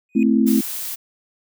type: tone with exponential growth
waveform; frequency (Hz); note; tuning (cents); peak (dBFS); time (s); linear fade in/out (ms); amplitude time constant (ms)
triangle; 2489; D#7; 0; -26; 0.09-0.23; 1; 30
type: chord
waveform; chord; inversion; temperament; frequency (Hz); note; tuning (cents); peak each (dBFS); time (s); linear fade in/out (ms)
sine; A minor; none; equal; 220 / 261.6 / 329.6; A3 / C4 / E4; 0 / 0 / 0; -16 / -17 / -21; 0.15-0.61; 10
type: noise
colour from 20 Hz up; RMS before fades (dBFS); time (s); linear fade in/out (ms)
blue; -28; 0.46-0.96; 20
effects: none